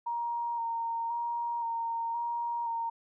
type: tone with vibrato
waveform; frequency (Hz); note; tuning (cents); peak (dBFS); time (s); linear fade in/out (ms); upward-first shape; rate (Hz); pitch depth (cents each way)
sine; 932.3; A#5; 0; -30; 0.06-2.9; 10; square; 0.96; 18
effects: none